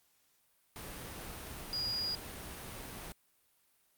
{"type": "tone in noise", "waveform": "sine", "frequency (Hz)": 4874, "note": "D#8", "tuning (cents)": -37, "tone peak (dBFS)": -33, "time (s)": [1.73, 2.15], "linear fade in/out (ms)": 0, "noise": "pink", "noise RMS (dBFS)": -45, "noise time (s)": [0.76, 3.12], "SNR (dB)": 9, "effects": ["white hiss -72 dBFS RMS until 3.97 s", "Opus 48 kbps"]}